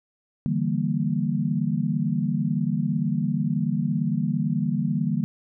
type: chord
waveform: sine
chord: E half-diminished seventh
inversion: third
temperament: equal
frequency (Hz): 146.83 / 164.81 / 196 / 233.1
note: D3 / E3 / G3 / Bb3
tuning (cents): 0 / 0 / 0 / 0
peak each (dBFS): -27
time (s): 0.46-5.24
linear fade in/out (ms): 0
effects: none